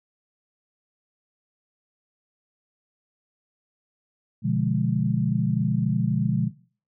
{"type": "chord", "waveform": "sine", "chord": "B diminished seventh", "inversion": "none", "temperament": "equal", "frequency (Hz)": [123.47, 146.83, 174.61, 207.7], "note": ["B2", "D3", "F3", "Ab3"], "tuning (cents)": [0, 0, 0, 0], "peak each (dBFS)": -26, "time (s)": [4.42, 6.51], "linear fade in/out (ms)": 50, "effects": ["noise-tail reverb RT60 0.4 s tail -17 dB re dry"]}